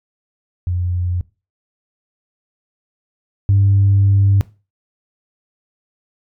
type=tone pair in turn; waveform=sine; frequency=88.9 / 99.11 Hz; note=F2 / G2; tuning=+31 / +20 cents; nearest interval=major second; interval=189 cents; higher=second; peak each=-16 / -8 dBFS; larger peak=second; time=0.67-1.21 / 3.49-4.41 s; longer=second; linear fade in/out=0 ms; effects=noise-tail reverb RT60 0.3 s tail -20 dB re dry + tanh soft clip ceiling -6 dBFS